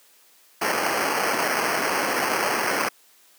violet noise with sample-and-hold, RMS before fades -23 dBFS, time 0.61-2.89 s, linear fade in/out 10 ms, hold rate 3675 Hz, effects white hiss -56 dBFS RMS until 3.38 s + high-pass 300 Hz 12 dB/octave

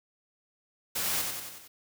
white noise with echo, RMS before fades -31 dBFS, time 0.95-1.22 s, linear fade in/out 10 ms, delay 92 ms, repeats 5, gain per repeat -4 dB, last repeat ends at 1.68 s, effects none

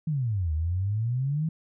sine exponential two-way sweep, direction down then up, 164 to 75.7 to 164 Hz, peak -24 dBFS, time 0.07-1.49 s, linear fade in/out 5 ms, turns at 0.53 s, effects none

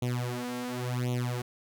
sawtooth tone with flanger, 123.47 Hz, B2, in tune, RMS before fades -32 dBFS, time 0.02-1.42 s, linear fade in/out 5 ms, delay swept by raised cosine 0.3 to 4.4 ms, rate 0.92 Hz, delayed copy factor +1, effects none

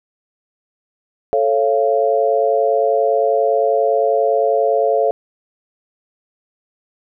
sine chord, A augmented, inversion none, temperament just, 440 / 550 / 687.5 Hz, A4 / C#5 / E#5, 0 / -14 / -27 cents, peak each -17 dBFS, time 1.33-5.11 s, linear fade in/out 0 ms, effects none

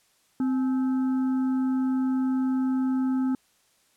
harmonic tone with a mistuned harmonic, 260 Hz, C4, 11 cents flat, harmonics 1 / 3 / 5 / 6, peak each -22 / -41 / -44 / -50 dBFS, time 0.4-3.35 s, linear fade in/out 2 ms, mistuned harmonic 3, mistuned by +150 cents, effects white hiss -65 dBFS RMS until 3.96 s + low-pass 11000 Hz 12 dB/octave

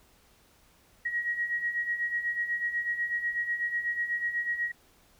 sine beating tone pair, 1894 / 1902.1 Hz, A#6 / A#6, +27 / +34 cents, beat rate 8.1 Hz, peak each -35 / -29 dBFS, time 1.05-4.72 s, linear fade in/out 10 ms, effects pink hiss -62 dBFS RMS until 5.19 s

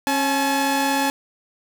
sawtooth tone pair together, 272.6 / 854.5 Hz, C#4 / G#5, -29 / +49 cents, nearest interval octave + minor sixth, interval 1978 cents, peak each -18 / -17 dBFS, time 0.07-1.1 s, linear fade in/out 0 ms, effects none

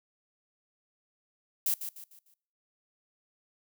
violet noise with echo, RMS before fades -28 dBFS, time 1.66-1.74 s, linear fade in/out 2 ms, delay 150 ms, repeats 4, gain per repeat -9 dB, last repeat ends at 2.34 s, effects noise-tail reverb RT60 0.6 s tail -23 dB re dry

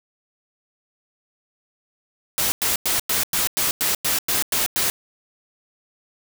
white noise bursts, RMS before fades -21 dBFS, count 11, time 2.38-4.9 s, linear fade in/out 0 ms, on 140 ms, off 98 ms, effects none

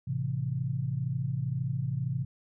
sine chord, A minor, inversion none, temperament just, 110 / 132 / 165 Hz, A2 / C3 / E3, 0 / +16 / +2 cents, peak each -35 / -30 / -36 dBFS, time 0.07-2.25 s, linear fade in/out 10 ms, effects none

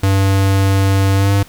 square tone with pitch glide, 97.3 to 99.69 Hz, G2 to G2, -12 to +30 cents, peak -11 dBFS, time 0.03-1.43 s, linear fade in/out 5 ms, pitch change +42 cents, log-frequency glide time 1.15-1.32 s, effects pink hiss -42 dBFS RMS until 1.48 s

